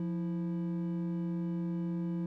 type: tone pair together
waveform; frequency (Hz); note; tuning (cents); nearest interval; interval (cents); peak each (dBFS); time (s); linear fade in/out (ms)
triangle; 174.3 / 329.6; F3 / E4; -3 / 0; major seventh; 1103; -30 / -37; 0-2.26; 2
effects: tanh soft clip ceiling -23 dBFS